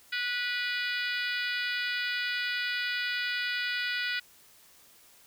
harmonic tone, 490 Hz, B4, 14 cents flat, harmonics 3 / 4 / 5 / 6 / 7 / 8 / 9 / 10, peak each -33 / -35 / -37 / -39 / -40 / -41 / -42 / -43 dBFS, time 0.12-4.2 s, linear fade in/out 10 ms, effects white hiss -58 dBFS RMS until 5.26 s

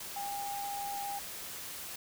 sine tone in noise, 805 Hz, G5, 46 cents sharp, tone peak -36 dBFS, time 0.16-1.19 s, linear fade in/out 5 ms, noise white, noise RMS -43 dBFS, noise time 0-1.96 s, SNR +4 dB, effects none

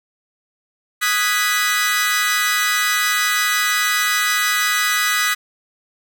sawtooth chord, G# minor seventh, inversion second, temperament equal, 1244.5 / 1480 / 1661.2 / 1975.5 Hz, D#6 / F#6 / G#6 / B6, 0 / 0 / 0 / 0 cents, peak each -18 / -21 / -20 / -16 dBFS, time 1.01-5.35 s, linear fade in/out 20 ms, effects none

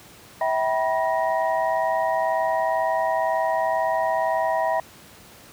sine tone cluster, 649 / 771 / 972 / 1873 Hz, E5 / G5 / B5 / A#6, -27 / -29 / -28 / +8 cents, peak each -23 / -26 / -25 / -32 dBFS, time 0.41-4.8 s, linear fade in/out 2 ms, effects pink hiss -47 dBFS RMS until 5.52 s + high-pass 80 Hz 12 dB/octave

